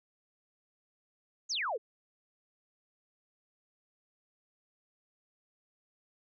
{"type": "exponential sweep", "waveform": "sine", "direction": "down", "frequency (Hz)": [7030, 392], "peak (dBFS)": -31, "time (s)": [1.49, 1.78], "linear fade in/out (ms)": 20, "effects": []}